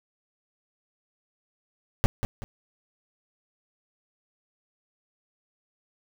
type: noise with echo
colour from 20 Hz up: brown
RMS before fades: -17 dBFS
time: 2.04-2.06 s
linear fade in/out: 0 ms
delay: 190 ms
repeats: 2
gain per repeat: -9 dB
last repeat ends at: 2.44 s
effects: none